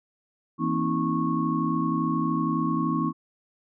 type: tone cluster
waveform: sine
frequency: 165.1 / 234.4 / 267.2 / 317.9 / 1099 Hz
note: E3 / A#3 / C4 / D#4 / C#6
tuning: +3 / +10 / +36 / +37 / -15 cents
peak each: -29 dBFS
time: 0.58-3.13 s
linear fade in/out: 50 ms
effects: none